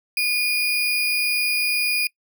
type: tone with sample-and-hold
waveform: sine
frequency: 2442 Hz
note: D#7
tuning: 33 cents flat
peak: -18 dBFS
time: 0.17-2.07 s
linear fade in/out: 2 ms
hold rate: 7350 Hz
effects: noise-tail reverb RT60 0.1 s tail -23 dB re dry